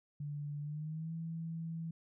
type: tone with pitch glide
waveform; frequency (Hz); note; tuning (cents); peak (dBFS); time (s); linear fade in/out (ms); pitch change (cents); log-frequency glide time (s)
sine; 146.2 to 164.1; D3 to E3; -7 to -8; -38; 0.2-1.91; 5; +199; 0.61-1.13
effects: none